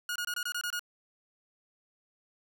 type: tone bursts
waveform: sawtooth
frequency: 1440 Hz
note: F#6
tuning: 47 cents flat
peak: -28 dBFS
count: 8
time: 0.09-0.794 s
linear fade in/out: 2 ms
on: 67 ms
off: 24 ms
effects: none